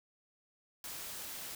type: noise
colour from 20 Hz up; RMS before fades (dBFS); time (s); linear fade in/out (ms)
white; -44; 0.84-1.55; 2
effects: none